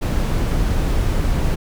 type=noise; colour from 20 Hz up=brown; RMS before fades=-18 dBFS; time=0.01-1.56 s; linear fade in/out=20 ms; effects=none